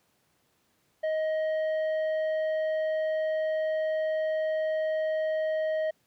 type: tone with tanh clipping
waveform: triangle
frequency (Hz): 628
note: D#5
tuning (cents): +16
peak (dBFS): -27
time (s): 1.03-5.91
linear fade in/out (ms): 10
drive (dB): 11
effects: pink hiss -70 dBFS RMS until 6.06 s + high-pass 100 Hz 12 dB/octave